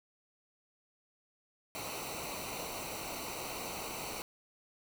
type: noise with comb filter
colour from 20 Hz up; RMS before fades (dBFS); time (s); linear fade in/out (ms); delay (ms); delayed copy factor
pink; -41; 1.75-4.22; 0; 0.59; -0.75
effects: none